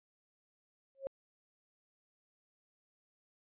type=tone with exponential growth; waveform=sine; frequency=542 Hz; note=C#5; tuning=39 cents flat; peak=-31 dBFS; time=0.95-1.07 s; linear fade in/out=0 ms; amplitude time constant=24 ms; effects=resampled to 8000 Hz